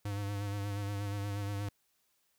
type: tone with vibrato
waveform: square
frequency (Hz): 101.2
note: G#2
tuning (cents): -44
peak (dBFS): -35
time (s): 0.05-1.69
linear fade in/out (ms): 5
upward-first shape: sine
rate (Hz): 8.4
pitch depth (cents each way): 33
effects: white hiss -75 dBFS RMS until 2.38 s